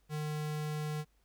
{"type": "tone", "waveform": "square", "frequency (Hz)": 151.8, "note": "D#3", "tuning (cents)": -42, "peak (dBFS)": -35, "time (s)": [0.09, 1.05], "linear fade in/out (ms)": 50, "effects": ["added 50 Hz sine -69 dBFS peak until 1.24 s", "pink hiss -75 dBFS RMS until 1.24 s"]}